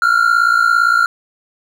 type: tone pair together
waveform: triangle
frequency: 1364.4 / 1422 Hz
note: F6 / F6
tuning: -41 / +31 cents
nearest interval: minor second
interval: 72 cents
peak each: -11 dBFS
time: 0.02-1.06 s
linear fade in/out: 2 ms
effects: none